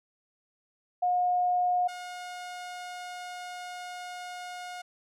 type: tone pair in turn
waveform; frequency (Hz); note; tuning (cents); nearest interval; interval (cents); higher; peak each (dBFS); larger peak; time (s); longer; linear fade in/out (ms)
sine / sawtooth; 719 / 719; F#5 / F#5; -50 / -50; unison; 0; neither; -23 / -34; first; 1.02-1.88 / 1.88-4.82; second; 10
effects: low-pass 9000 Hz 12 dB/octave